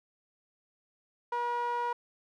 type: tone with band-pass filter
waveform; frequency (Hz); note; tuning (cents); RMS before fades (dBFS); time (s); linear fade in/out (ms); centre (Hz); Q
sawtooth; 480; B4; -49; -32; 1.32-1.93; 5; 970; 3.1
effects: none